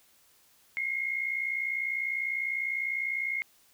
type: tone pair together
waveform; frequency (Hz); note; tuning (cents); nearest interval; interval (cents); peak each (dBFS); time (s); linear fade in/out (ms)
sine; 2100 / 2160; C7 / C#7; +6 / -45; unison; 49; -34 / -30; 0.77-3.42; 0
effects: white hiss -63 dBFS RMS until 3.73 s